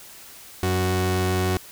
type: tone pair together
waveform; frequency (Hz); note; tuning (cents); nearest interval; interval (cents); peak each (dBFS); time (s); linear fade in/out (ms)
sawtooth; 92.5 / 185; F#2 / F#3; 0 / 0; octave; 1200; -18; 0.63-1.57; 0
effects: white hiss -44 dBFS RMS until 1.71 s